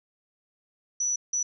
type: tone bursts at uneven times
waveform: sine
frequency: 5920 Hz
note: F#8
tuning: in tune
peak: -24 dBFS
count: 2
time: 1-1.16 / 1.33-1.43 s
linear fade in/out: 5 ms
effects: none